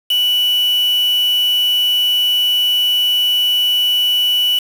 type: tone with quantisation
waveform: sine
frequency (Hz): 2960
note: F#7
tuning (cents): 0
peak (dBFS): -12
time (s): 0.1-4.59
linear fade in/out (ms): 5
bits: 4
effects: none